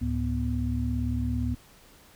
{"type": "tone cluster", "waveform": "sine", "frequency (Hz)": [70.3, 108, 245.4], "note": ["C#2", "A2", "B3"], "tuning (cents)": [25, -32, -11], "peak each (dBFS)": [-29, -30, -30], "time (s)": [0.01, 1.55], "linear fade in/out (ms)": 10, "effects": ["pink hiss -55 dBFS RMS until 2.15 s"]}